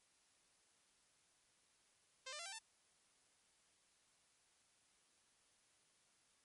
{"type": "tone with pitch steps", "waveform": "5% pulse", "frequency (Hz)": [523.3, 597.7, 682.6, 779.5, 890.3], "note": ["C5", "D5", "F5", "G5", "A5"], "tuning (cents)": [0, 30, -40, -10, 20], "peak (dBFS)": -36, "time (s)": [2.26, 2.59], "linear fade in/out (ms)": 10, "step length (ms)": 66, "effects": ["white hiss -75 dBFS RMS until 6.44 s", "MP3 48 kbps"]}